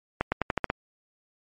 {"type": "accelerating click train", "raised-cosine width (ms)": 0.5, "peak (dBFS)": -9, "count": 7, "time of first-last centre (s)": [0.21, 0.701], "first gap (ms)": 110, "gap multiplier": 0.88, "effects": ["MP3 48 kbps"]}